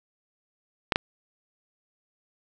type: clicks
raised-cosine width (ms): 0.3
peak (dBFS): -5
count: 2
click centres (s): 0.922 / 0.959
effects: none